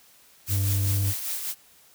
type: noise with tremolo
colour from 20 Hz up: blue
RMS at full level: -29 dBFS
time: 0.46-1.55 s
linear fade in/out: 50 ms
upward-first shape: sine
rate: 5 Hz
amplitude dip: 45%
type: tone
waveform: triangle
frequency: 98 Hz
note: G2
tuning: in tune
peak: -20 dBFS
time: 0.48-1.14 s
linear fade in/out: 50 ms
effects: white hiss -56 dBFS RMS until 1.94 s